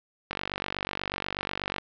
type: click train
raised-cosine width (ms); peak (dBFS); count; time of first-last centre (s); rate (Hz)
0.3; -13; 72; 0.31-1.783; 48.2
effects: low-pass 5000 Hz 12 dB/octave